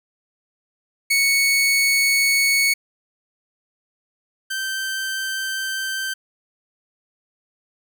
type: tone pair in turn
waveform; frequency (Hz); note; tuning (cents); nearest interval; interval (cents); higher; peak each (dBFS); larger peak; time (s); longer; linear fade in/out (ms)
sawtooth; 2217 / 1555; C#7 / G6; 0 / -14; tritone; 614; first; -12 / -20; first; 1.1-2.74 / 4.5-6.14; neither; 10
effects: none